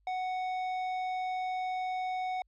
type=tone with tanh clipping; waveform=triangle; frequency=741 Hz; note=F#5; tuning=2 cents sharp; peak=-33 dBFS; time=0.07-2.42 s; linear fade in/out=2 ms; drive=14 dB; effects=added 50 Hz sine -67 dBFS peak until 2.47 s + AAC 64 kbps